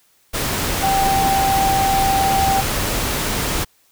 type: tone in noise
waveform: sine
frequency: 780 Hz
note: G5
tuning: 9 cents flat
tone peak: -15 dBFS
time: 0.82-2.62 s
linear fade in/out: 20 ms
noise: pink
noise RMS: -21 dBFS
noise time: 0.33-3.65 s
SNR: +3 dB
effects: white hiss -58 dBFS RMS until 3.91 s